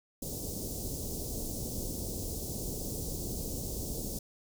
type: band-stop noise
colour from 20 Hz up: pink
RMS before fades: -37 dBFS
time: 0.22-4.19 s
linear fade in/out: 5 ms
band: 550 to 5400 Hz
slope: 24 dB/octave
effects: none